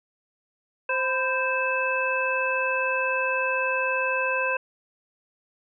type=harmonic tone with a mistuned harmonic; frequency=523.3 Hz; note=C5; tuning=in tune; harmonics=1 / 2 / 3 / 5; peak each=-28 / -29 / -28 / -27 dBFS; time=0.89-4.57 s; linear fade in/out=5 ms; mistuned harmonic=2; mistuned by=-66 cents; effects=none